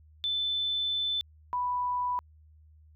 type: tone pair in turn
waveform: sine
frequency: 3520 / 987.8 Hz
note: A7 / B5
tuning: 0 / 0 cents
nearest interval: octave + minor seventh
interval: 2200 cents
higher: first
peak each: -27 dBFS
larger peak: neither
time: 0.24-1.21 / 1.53-2.19 s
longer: first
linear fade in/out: 0 ms
effects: added 77 Hz sine -54 dBFS peak until 2.95 s